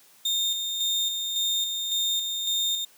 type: tone with tremolo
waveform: 35% pulse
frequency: 3647 Hz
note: A#7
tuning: 39 cents flat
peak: -21 dBFS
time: 0.25-2.85 s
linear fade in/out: 5 ms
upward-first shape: square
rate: 1.8 Hz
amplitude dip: 40%
effects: white hiss -56 dBFS RMS until 2.97 s + high-pass 150 Hz 12 dB/octave

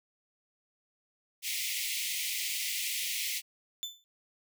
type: high-pass noise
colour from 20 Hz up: pink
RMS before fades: -34 dBFS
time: 1.42-3.42 s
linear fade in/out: 50 ms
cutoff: 2000 Hz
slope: 96 dB/octave
type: tone with exponential decay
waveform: 35% pulse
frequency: 3520 Hz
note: A7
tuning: in tune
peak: -29 dBFS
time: 3.83-4.04 s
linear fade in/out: 0 ms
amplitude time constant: 45 ms
effects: none

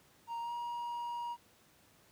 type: tone with pitch glide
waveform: triangle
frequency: 932.3 to 951.3 Hz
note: A#5 to A#5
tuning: 0 to +35 cents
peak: -35 dBFS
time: 0.27-1.37 s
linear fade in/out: 50 ms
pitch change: +35 cents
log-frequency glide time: 0.4-0.53 s
effects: pink hiss -65 dBFS RMS until 2.11 s + high-pass 80 Hz 12 dB/octave

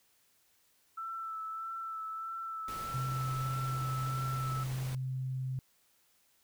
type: tone with vibrato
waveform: sine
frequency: 1325 Hz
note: E6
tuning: 9 cents sharp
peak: -37 dBFS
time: 0.97-4.64 s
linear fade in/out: 10 ms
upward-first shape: sine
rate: 1.6 Hz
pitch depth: 21 cents each way
type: noise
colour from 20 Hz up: pink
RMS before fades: -46 dBFS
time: 2.68-4.95 s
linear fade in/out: 2 ms
type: tone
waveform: sine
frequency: 130.2 Hz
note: C3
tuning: 8 cents flat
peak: -33 dBFS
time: 2.94-5.59 s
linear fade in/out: 0 ms
effects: white hiss -70 dBFS RMS until 6.43 s

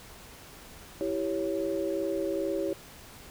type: chord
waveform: sine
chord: C# diminished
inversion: first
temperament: equal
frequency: 329.6 / 392 / 554.4 Hz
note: E4 / G4 / C#5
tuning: 0 / 0 / 0 cents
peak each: -32 dBFS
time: 1.01-2.73 s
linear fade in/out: 0 ms
effects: pink hiss -49 dBFS RMS until 3.3 s

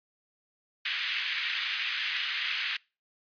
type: band-pass noise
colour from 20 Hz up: white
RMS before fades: -32 dBFS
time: 0.85-2.77 s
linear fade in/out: 5 ms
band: 1700 to 3400 Hz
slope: 24 dB/octave
effects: noise-tail reverb RT60 0.3 s tail -25 dB re dry + resampled to 11025 Hz

